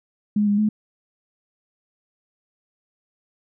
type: tone with pitch steps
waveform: sine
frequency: 208.4 / 204.2 / 213 Hz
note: G#3 / G#3 / G#3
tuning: +6 / -29 / +44 cents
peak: -16 dBFS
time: 0.36-0.69 s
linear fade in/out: 5 ms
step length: 110 ms
effects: none